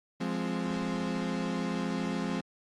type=chord; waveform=35% pulse; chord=F minor; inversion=none; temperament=equal; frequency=174.61 / 207.7 / 261.6 Hz; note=F3 / Ab3 / C4; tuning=0 / 0 / 0 cents; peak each=-33 dBFS; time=0.2-2.41 s; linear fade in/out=10 ms; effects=low-pass 6000 Hz 12 dB/octave + Opus 32 kbps